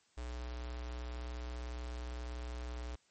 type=tone with notch filter; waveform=square; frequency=60.9 Hz; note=B1; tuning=24 cents flat; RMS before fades=-42 dBFS; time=0.17-2.96 s; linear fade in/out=10 ms; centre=150 Hz; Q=0.67; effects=white hiss -71 dBFS RMS until 3.1 s + MP3 32 kbps